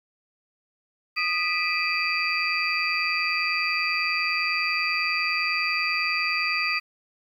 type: tone cluster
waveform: sine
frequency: 1235 / 1977 / 2392 / 2562 / 4658 Hz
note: D#6 / B6 / D7 / E7 / D8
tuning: -13 / +1 / +31 / -50 / -15 cents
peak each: -30 / -30 / -28 / -28 / -30 dBFS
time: 1.16-6.8 s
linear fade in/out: 20 ms
effects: 9-bit